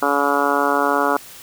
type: harmonic tone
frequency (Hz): 142.4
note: C#3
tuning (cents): +47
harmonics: 2 / 3 / 4 / 5 / 6 / 7 / 8 / 9 / 10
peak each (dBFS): -24 / -24 / -24 / -24 / -24 / -24 / -24 / -24 / -24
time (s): 0.02-1.17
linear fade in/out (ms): 5
effects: white hiss -40 dBFS RMS until 1.42 s